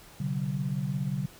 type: tone cluster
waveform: sine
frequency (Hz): 126.1 / 143.2 / 188.9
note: B2 / D3 / F#3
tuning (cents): +36 / -43 / +36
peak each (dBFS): -35 / -30 / -33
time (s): 0.2-1.26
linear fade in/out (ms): 5
effects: pink hiss -52 dBFS RMS until 1.39 s